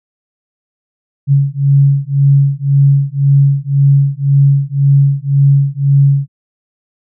sine beating tone pair, 138.59 / 140.49 Hz, C#3 / C#3, 0 / +24 cents, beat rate 1.9 Hz, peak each -10 dBFS, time 1.27-6.28 s, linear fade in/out 50 ms, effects none

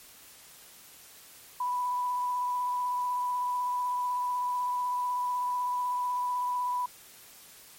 sine tone with vibrato, 989 Hz, B5, 2 cents sharp, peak -27 dBFS, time 1.6-6.86 s, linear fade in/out 5 ms, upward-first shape triangle, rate 16 Hz, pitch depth 16 cents each way, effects white hiss -52 dBFS RMS until 7.78 s + MP3 64 kbps

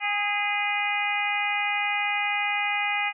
harmonic tone with a mistuned harmonic, 410.2 Hz, G#4, 21 cents flat, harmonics 2 / 3 / 4 / 5 / 6 / 7, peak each -29 / -35 / -37 / -28 / -28 / -36 dBFS, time 0-3.13 s, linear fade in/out 50 ms, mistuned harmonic 3, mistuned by +31 cents, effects none

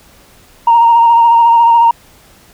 sine tone with vibrato, 931 Hz, A#5, 2 cents flat, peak -3 dBFS, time 0.67-1.91 s, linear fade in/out 5 ms, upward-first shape sine, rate 14 Hz, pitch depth 26 cents each way, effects tanh soft clip ceiling 0 dBFS + pink hiss -44 dBFS RMS until 2.53 s

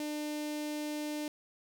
sawtooth tone with notch filter, 300 Hz, D4, 37 cents sharp, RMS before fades -37 dBFS, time 0-1.28 s, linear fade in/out 2 ms, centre 1300 Hz, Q 1.2, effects none

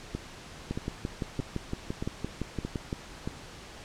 two click trains, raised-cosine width 3 ms, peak -19 / -18 dBFS, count 6 / 14, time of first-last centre 0.15-3.275 / 0.71-2.928 s, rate 1.6 / 5.86 Hz, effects pink hiss -46 dBFS RMS until 3.84 s + low-pass 7000 Hz 12 dB/octave

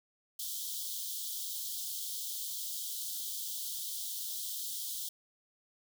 white high-pass noise, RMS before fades -39 dBFS, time 0.39-5.09 s, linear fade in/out 5 ms, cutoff 3100 Hz, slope 96 dB/octave, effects none

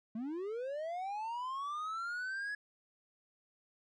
triangle linear sweep, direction up, 210.7 to 1693 Hz, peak -35 dBFS, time 0.15-2.55 s, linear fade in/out 5 ms, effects resampled to 22050 Hz

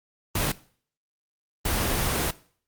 pink noise bursts at uneven times, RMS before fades -25 dBFS, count 2, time 0.35-0.52 / 1.65-2.31 s, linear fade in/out 5 ms, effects noise-tail reverb RT60 0.5 s tail -19 dB re dry + Opus 24 kbps

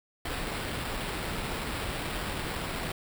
pink noise with sample-and-hold, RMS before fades -34 dBFS, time 0.25-2.92 s, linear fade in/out 5 ms, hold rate 6300 Hz, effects none

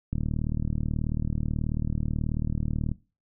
click train, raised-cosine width 5 ms, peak -16 dBFS, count 108, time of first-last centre 0.13-2.916 s, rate 38.4 Hz, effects noise-tail reverb RT60 0.3 s tail -19 dB re dry

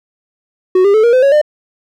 triangle tone with pitch steps, 370 / 401.2 / 435 / 471.6 / 511.3 / 554.4 / 601.1 Hz, F#4 / G4 / A4 / A#4 / C5 / C#5 / D5, 0 / +40 / -20 / +20 / -40 / 0 / +40 cents, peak -4 dBFS, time 0.75-1.415 s, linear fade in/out 5 ms, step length 95 ms, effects none

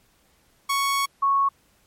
sawtooth / sine tone pair in turn, 1110 / 1104.9 Hz, C#6 / C#6, +2 / -6 cents, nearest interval unison, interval 8 cents, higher first, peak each -17 / -17 dBFS, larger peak neither, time 0.69-1.06 / 1.22-1.49 s, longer first, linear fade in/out 10 ms, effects pink hiss -62 dBFS RMS until 1.86 s + MP3 64 kbps

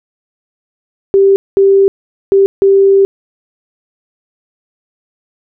sine tone bursts at uneven times, 392 Hz, G4, in tune, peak -4 dBFS, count 4, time 1.14-1.36 / 1.57-1.88 / 2.32-2.46 / 2.62-3.05 s, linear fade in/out 0 ms, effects none

